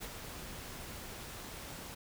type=noise with ADSR envelope; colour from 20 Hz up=pink; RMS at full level=-41 dBFS; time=0-1.95 s; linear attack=29 ms; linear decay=46 ms; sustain=-5 dB; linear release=11 ms; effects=none